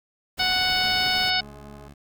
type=noise; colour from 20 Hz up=pink; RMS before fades=-37 dBFS; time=0.37-1.31 s; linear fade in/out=20 ms
type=harmonic tone; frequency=740 Hz; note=F#5; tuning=in tune; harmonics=1 / 2 / 3 / 4 / 5 / 6 / 7; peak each=-28 / -28 / -28 / -28 / -28 / -28 / -28 dBFS; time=0.39-1.41 s; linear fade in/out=10 ms
type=click train; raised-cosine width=1 ms; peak=-35 dBFS; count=234; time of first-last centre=0.77-1.88 s; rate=210 Hz
type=tone; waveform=15% pulse; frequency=71.3 Hz; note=C#2; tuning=49 cents sharp; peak=-36 dBFS; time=0.8-1.94 s; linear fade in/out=10 ms
effects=none

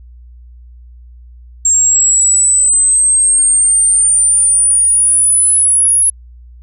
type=exponential sweep; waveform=sine; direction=up; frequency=7459 to 10548 Hz; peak=-7 dBFS; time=1.65-6.1 s; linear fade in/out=5 ms; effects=added 60 Hz sine -34 dBFS peak until 6.62 s

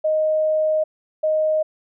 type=tone pair in turn; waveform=sine; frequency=622.3 / 622.3 Hz; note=D#5 / D#5; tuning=0 / 0 cents; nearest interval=unison; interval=0 cents; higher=neither; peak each=-16 dBFS; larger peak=neither; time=0.04-0.84 / 1.23-1.63 s; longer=first; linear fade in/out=10 ms; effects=none

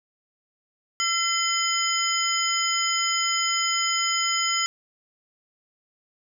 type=tone cluster; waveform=sine; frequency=1348 / 2053 / 3076 / 5060 / 6850 Hz; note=E6 / C7 / G7 / D#8 / A8; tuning=+38 / -33 / -33 / +28 / -47 cents; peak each=-28 dBFS; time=1-4.66 s; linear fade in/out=0 ms; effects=9-bit

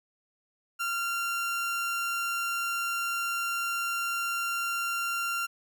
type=tone; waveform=30% pulse; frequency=1382 Hz; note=F6; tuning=19 cents flat; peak=-26 dBFS; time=0.79-5.47 s; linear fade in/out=20 ms; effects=none

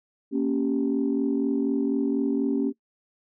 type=chord; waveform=sine; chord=G diminished; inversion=first; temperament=equal; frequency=233.1 / 277.2 / 392 Hz; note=Bb3 / Db4 / G4; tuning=0 / 0 / 0 cents; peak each=-26 / -23 / -29 dBFS; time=0.31-2.73 s; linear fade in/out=50 ms; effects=noise-tail reverb RT60 0.1 s tail -20 dB re dry + tanh soft clip ceiling -14 dBFS

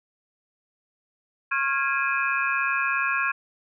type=tone cluster; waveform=sine; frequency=1086 / 1390 / 1648 / 2421 / 2558 Hz; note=C#6 / F6 / G#6 / D#7 / D#7; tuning=-36 / -9 / -14 / -48 / +47 cents; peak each=-28 / -28 / -26 / -31 / -31 dBFS; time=1.51-3.32 s; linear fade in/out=10 ms; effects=none

